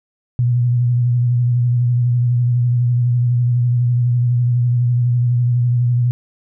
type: tone with vibrato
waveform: sine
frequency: 121.7 Hz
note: B2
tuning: 25 cents flat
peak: -12 dBFS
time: 0.39-6.11 s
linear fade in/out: 0 ms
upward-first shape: sine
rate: 12 Hz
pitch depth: 33 cents each way
effects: none